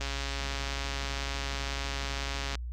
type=click train; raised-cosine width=0.2 ms; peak=-17 dBFS; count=352; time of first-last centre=0.01-2.553 s; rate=138 Hz; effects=added 60 Hz sine -34 dBFS peak until 2.72 s + Opus 24 kbps